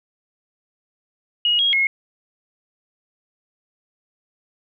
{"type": "tone with pitch steps", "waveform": "sine", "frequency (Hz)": [2888, 3281, 2164], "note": ["F#7", "G#7", "C#7"], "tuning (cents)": [-43, -22, -42], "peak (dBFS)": -15, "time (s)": [1.45, 1.87], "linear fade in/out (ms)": 2, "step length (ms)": 140, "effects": []}